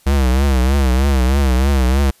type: tone with vibrato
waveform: square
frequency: 66.4 Hz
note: C2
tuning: 26 cents sharp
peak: -12 dBFS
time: 0.06-2.11 s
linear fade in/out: 10 ms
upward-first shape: triangle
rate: 3.2 Hz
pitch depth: 130 cents each way
effects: white hiss -52 dBFS RMS until 2.2 s + resampled to 32000 Hz